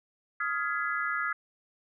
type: chord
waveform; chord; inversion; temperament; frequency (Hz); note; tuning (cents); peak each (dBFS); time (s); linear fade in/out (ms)
sine; F half-diminished seventh; third; just; 1257.2 / 1396.9 / 1676.3 / 2012; Eb6 / F6 / Ab6 / Cb7; +18 / 0 / +16 / +32; -33 / -33 / -33 / -37; 0.4-1.33; 5
effects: none